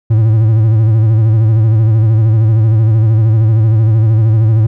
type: tone with vibrato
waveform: triangle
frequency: 110.3 Hz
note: A2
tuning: 5 cents sharp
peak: -4 dBFS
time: 0.1-4.67 s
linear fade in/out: 10 ms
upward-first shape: sine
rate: 13 Hz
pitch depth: 67 cents each way
effects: none